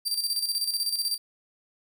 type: tone with tremolo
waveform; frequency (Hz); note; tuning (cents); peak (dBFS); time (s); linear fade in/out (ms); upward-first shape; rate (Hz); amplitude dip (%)
sawtooth; 4699; D8; 0; -21; 0.05-1.18; 20; square; 16; 60
effects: none

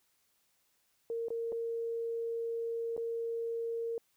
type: tone with dropouts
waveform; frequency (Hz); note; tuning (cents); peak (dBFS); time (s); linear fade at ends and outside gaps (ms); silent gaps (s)
sine; 461.3; A#4; -18; -33; 1.1-3.98; 1; 1.284-1.304 / 1.521-1.526 / 2.966-2.977
effects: white hiss -74 dBFS RMS until 4.16 s

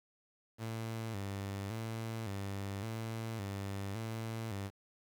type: tone with vibrato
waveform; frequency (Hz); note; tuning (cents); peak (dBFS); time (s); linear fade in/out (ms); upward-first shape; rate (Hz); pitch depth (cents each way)
sawtooth; 105.4; G#2; +26; -34; 0.58-4.71; 50; square; 0.89; 110
effects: 10-bit

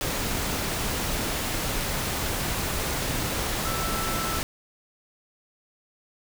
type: tone in noise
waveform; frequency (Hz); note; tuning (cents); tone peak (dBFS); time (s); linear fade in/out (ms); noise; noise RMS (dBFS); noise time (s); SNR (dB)
sine; 1324; E6; +7; -32; 3.65-4.39; 0; pink; -28; 0.01-4.43; -7
effects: none

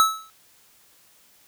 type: tone with exponential decay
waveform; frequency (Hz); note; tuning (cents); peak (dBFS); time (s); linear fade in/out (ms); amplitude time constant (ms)
square; 1301; E6; -23; -12; 0-0.3; 0; 64
effects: white hiss -57 dBFS RMS until 1.47 s

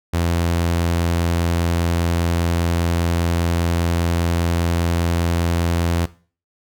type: tone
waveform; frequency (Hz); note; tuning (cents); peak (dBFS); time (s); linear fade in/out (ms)
sawtooth; 85; F2; -46; -13; 0.13-6.06; 10
effects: noise-tail reverb RT60 0.4 s tail -18 dB re dry

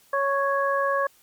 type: harmonic tone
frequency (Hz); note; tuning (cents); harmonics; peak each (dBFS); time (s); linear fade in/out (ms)
554.4; C#5; 0; 1 / 2 / 3; -24 / -24 / -28; 0.13-1.07; 5
effects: white hiss -58 dBFS RMS until 1.22 s + MP3 96 kbps

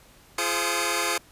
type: tone cluster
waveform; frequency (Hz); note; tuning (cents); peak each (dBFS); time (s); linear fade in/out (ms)
10% pulse; 344.1 / 421.7 / 521 / 1228 / 2240; F4 / G#4 / C5 / D#6 / C#7; -26 / +26 / -7 / -23 / +18; -22; 0.38-1.18; 5
effects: pink hiss -54 dBFS RMS until 1.31 s + resampled to 32000 Hz

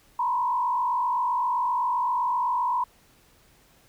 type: tone with frequency modulation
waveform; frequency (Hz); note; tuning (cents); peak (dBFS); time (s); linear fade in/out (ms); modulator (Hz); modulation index
sine; 980; B5; -14; -22; 0.19-2.84; 5; 47.7; 1.1
effects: pink hiss -59 dBFS RMS until 3.88 s

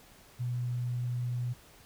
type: tone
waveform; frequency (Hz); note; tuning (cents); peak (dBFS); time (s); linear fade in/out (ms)
sine; 122.5; B2; -14; -30; 0.39-1.54; 20
effects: pink hiss -57 dBFS RMS until 1.85 s

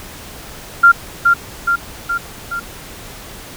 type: tone with echo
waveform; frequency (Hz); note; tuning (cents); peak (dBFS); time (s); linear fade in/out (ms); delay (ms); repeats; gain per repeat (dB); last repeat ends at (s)
sine; 1389; F6; -10; -3; 0.83-0.92; 10; 420; 4; -4; 2.6
effects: pink hiss -34 dBFS RMS until 3.56 s

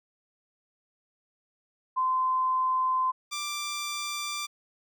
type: tone pair in turn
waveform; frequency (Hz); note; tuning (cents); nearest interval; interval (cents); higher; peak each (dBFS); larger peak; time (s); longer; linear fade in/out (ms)
sine / 10% pulse; 1032 / 1179.2; C6 / D6; -24 / +7; major second; 231; second; -23; neither; 1.96-3.12 / 3.31-4.47; neither; 20
effects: none

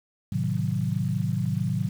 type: chord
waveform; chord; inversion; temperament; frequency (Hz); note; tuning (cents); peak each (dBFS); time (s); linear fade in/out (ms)
sine; A diminished seventh; none; equal with one note detuned; 109.3 / 130.81 / 155.56 / 185; A2 / C3 / Eb3 / Gb3; -11 / 0 / 0 / 0; -29; 0.32-1.89; 5
effects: 8-bit

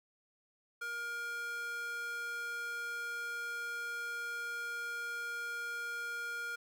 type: tone with high-pass filter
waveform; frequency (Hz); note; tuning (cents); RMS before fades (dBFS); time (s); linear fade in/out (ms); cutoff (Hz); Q
square; 471.8; A#4; +21; -40; 0.81-6.56; 10; 1200; 9.8
effects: none

